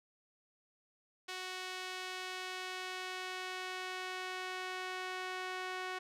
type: tone with band-pass filter sweep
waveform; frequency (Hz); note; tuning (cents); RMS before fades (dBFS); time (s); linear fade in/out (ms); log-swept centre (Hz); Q
sawtooth; 370; F#4; 0; -42; 1.28-5.99; 10; 3300 to 1800; 0.77
effects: none